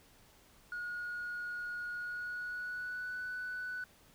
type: tone with pitch glide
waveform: sine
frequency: 1444 to 1490.6 Hz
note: F#6 to F#6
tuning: -43 to +12 cents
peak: -36 dBFS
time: 0.72-3.84 s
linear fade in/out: 2 ms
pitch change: +55 cents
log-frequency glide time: 1.96-3.21 s
effects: tanh soft clip ceiling -35 dBFS + pink hiss -63 dBFS RMS until 4.14 s